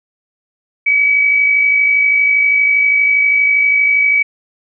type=tone with amplitude modulation; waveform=sine; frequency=2278 Hz; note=C#7; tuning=47 cents sharp; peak=-7 dBFS; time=0.86-4.23 s; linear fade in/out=10 ms; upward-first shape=sine; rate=52.5 Hz; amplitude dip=40%; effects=none